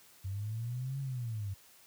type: linear two-way sweep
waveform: sine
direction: up then down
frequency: 93.3 to 138.59 to 94.5 Hz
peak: -34 dBFS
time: 0.24-1.54 s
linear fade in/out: 10 ms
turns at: 1 s
effects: white hiss -60 dBFS RMS until 1.86 s + high-pass 60 Hz 12 dB/octave